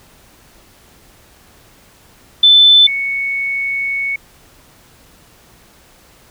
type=tone pair in turn; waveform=sine; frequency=3520 / 2217 Hz; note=A7 / C#7; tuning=0 / 0 cents; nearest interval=minor sixth; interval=800 cents; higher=first; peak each=-4 / -16 dBFS; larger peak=first; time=2.43-2.87 / 2.87-4.16 s; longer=second; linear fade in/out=5 ms; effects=pink hiss -47 dBFS RMS until 6.3 s